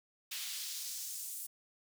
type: noise with high-pass filter sweep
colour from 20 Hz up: pink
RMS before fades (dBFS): -42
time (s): 0.31-1.47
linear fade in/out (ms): 10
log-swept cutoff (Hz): 2900 to 9400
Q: 1.2
effects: none